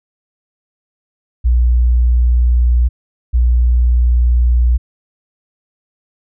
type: tone pair in turn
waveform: sine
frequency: 60.3 / 60.3 Hz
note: B1 / B1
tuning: -41 / -41 cents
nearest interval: unison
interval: 0 cents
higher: neither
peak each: -8 dBFS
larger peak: neither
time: 1.44-2.89 / 3.33-4.78 s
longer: neither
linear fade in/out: 20 ms
effects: none